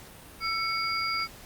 sine tone cluster, 1335 / 2219 / 4797 Hz, E6 / C#7 / D8, +22 / +1 / +36 cents, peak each -31 dBFS, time 0.4-1.28 s, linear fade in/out 50 ms, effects pink hiss -48 dBFS RMS until 1.45 s + Opus 48 kbps

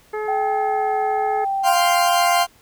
harmonic tone, 427.1 Hz, G#4, 48 cents sharp, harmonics 1 / 2 / 3 / 4 / 5, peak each -24 / -30 / -34 / -36 / -38 dBFS, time 0.13-1.45 s, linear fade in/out 10 ms
sine tone with vibrato, 779 Hz, G5, 11 cents flat, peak -19 dBFS, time 0.28-1.77 s, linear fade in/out 5 ms, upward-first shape triangle, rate 1.1 Hz, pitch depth 16 cents each way
40% pulse chord, F suspended second, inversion none, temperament equal, 698.5 / 784 / 1046.5 Hz, F5 / G5 / C6, 0 / 0 / 0 cents, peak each -16 / -21 / -20 dBFS, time 1.63-2.47 s, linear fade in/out 50 ms
effects pink hiss -53 dBFS RMS until 2.61 s

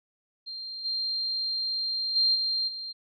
sine tone with level steps, 4181 Hz, C8, 2 cents flat, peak -35 / -27 / -20 / -25 / -34 dBFS, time 0.46-2.93 s, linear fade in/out 20 ms, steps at 0.84 / 2.15 / 2.34 / 2.67 s, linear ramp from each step 20 ms, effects none

